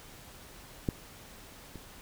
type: clicks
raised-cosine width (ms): 3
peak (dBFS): -15 / -30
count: 2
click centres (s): 0.888 / 1.757
effects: pink hiss -51 dBFS RMS until 2.01 s